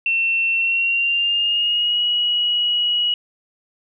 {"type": "tone with pitch glide", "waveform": "sine", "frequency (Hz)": [2700, 2911], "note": ["E7", "F#7"], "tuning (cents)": [41, -29], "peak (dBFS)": -16, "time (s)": [0.06, 3.14], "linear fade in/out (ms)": 2, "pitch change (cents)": 130, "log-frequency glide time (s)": [0.53, 2.02], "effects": []}